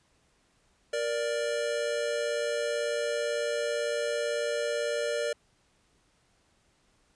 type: tone pair together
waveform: square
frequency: 469.3 / 587.3 Hz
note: A#4 / D5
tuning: +12 / 0 cents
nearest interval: major third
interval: 388 cents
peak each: -32 / -31 dBFS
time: 0.93-5.33 s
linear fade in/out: 5 ms
effects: pink hiss -68 dBFS RMS until 7.15 s + resampled to 22050 Hz